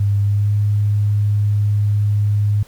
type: tone with pitch glide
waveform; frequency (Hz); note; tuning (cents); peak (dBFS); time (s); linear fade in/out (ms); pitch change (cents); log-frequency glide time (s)
sine; 101.1 to 103.46; G#2 to G#2; -46 to -6; -13; 0-2.63; 5; +40; 0.2-0.54
effects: pink hiss -48 dBFS RMS until 2.67 s